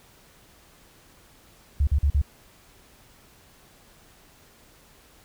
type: tone bursts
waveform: sine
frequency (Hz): 71.2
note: C#2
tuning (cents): +47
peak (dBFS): -17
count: 4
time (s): 1.8-2.217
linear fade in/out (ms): 5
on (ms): 72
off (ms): 43
effects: pink hiss -55 dBFS RMS until 5.24 s